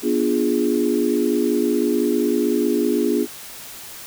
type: chord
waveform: sine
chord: B diminished seventh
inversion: none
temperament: equal with one note detuned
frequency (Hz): 243.8 / 293.7 / 349.2 / 415.3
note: B3 / D4 / F4 / Ab4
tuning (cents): -22 / 0 / 0 / 0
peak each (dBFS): -22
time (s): 0.02-3.27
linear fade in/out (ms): 50
effects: white hiss -37 dBFS RMS until 4.06 s